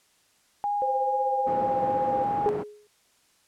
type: tone with vibrato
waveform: sine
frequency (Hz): 816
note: G#5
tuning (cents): -31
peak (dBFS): -24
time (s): 0.64-2.49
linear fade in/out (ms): 0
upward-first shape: sine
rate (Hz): 2.4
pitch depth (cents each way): 10
type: tone with tremolo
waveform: sine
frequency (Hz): 520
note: C5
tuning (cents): -11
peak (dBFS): -24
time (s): 0.82-2.24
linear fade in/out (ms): 0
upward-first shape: triangle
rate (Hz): 16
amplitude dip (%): 75
type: band-pass noise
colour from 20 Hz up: pink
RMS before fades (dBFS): -35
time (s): 1.46-2.64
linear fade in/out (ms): 20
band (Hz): 180 to 830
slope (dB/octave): 12
type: tone with exponential decay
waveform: sine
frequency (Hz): 418.1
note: G#4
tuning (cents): +12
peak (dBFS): -19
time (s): 2.46-2.87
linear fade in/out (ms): 0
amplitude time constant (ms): 89
effects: white hiss -64 dBFS RMS until 3.47 s + low-pass 10000 Hz 12 dB/octave